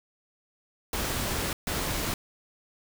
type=noise bursts at uneven times; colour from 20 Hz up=pink; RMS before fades=-30 dBFS; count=2; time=0.93-1.53 / 1.67-2.14 s; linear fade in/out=2 ms; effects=none